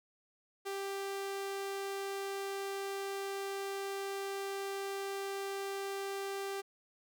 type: tone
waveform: sawtooth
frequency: 393.5 Hz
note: G4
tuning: 7 cents sharp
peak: -33 dBFS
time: 0.65-6.62 s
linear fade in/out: 20 ms
effects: none